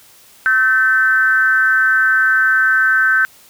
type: tone with frequency modulation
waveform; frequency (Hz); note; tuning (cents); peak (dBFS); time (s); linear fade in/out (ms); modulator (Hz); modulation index
sine; 1539; G6; -32; -10; 0.46-3.25; 0; 233; 0.59
effects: white hiss -46 dBFS RMS until 3.49 s